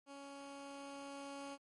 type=tone with level ramp; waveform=15% pulse; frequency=279 Hz; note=C#4; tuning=11 cents sharp; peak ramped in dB=-44 to -39 dBFS; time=0.06-1.58 s; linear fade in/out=50 ms; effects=MP3 48 kbps